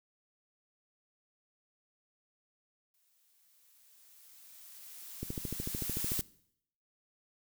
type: noise with exponential growth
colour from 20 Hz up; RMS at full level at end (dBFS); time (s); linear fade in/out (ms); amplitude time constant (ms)
blue; -34; 2.94-6.21; 1; 710
type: click train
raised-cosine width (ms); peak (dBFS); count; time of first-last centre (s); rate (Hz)
3; -24; 14; 5.23-6.193; 13.5
effects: noise-tail reverb RT60 0.7 s tail -21 dB re dry